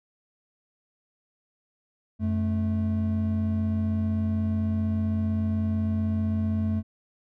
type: tone pair together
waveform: triangle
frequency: 91.2 / 217.8 Hz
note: F#2 / A3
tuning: -24 / -17 cents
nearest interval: octave + minor third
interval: 1507 cents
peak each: -24 dBFS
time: 2.19-6.83 s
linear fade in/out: 50 ms
effects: none